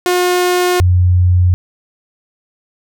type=tone pair in turn; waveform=sawtooth / sine; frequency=359.1 / 90.03 Hz; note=F4 / F#2; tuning=+48 / -47 cents; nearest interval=2 octaves; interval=2395 cents; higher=first; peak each=-7 dBFS; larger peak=neither; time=0.06-0.8 / 0.8-1.54 s; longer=neither; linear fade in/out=0 ms; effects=none